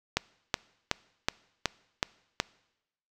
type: click train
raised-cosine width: 0.2 ms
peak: -7 dBFS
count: 7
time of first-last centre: 0.17-2.4 s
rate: 2.69 Hz
effects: noise-tail reverb RT60 0.9 s tail -23 dB re dry